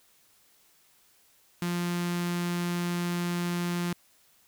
sawtooth tone with notch filter, 174.61 Hz, F3, in tune, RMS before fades -30 dBFS, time 1.62-3.93 s, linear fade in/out 2 ms, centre 580 Hz, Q 1.2, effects white hiss -63 dBFS RMS until 4.47 s

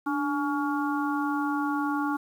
harmonic tone with a mistuned harmonic, 281.2 Hz, C#4, 25 cents sharp, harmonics 1 / 3 / 4 / 5, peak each -27 / -32 / -33 / -34 dBFS, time 0.06-2.17 s, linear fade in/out 10 ms, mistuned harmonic 1, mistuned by +75 cents, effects 9-bit

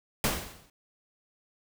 pink noise with exponential decay, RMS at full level -24 dBFS, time 0.24-0.7 s, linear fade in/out 2 ms, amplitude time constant 100 ms, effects none

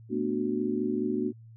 sine chord, B minor seventh, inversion third, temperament just, 222.2 / 246.9 / 296.3 / 370.4 Hz, A3 / B3 / D4 / F#4, +17 / 0 / +15 / +2 cents, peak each -32 / -32 / -32 / -31 dBFS, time 0.09-1.33 s, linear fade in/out 50 ms, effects added 113 Hz sine -47 dBFS peak until 1.56 s

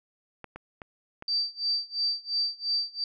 clicks, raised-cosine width 0.5 ms, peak -25 dBFS, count 4, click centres 0.443 / 0.56 / 0.818 / 1.224 s
sine tone with tremolo, 4654 Hz, D8, 17 cents flat, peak -23 dBFS, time 1.28-3.04 s, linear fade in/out 2 ms, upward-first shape sine, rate 2.9 Hz, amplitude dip 95%
effects none

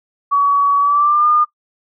sine tone with pitch glide, 1132 to 1213.2 Hz, C#6 to D#6, +36 to -44 cents, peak -10 dBFS, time 0.31-1.45 s, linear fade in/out 20 ms, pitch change +120 cents, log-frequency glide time 0.79-1.28 s, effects noise-tail reverb RT60 0.1 s tail -18 dB re dry

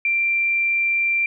sine tone, 2362 Hz, D7, 9 cents sharp, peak -17 dBFS, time 0.05-1.26 s, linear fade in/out 2 ms, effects none

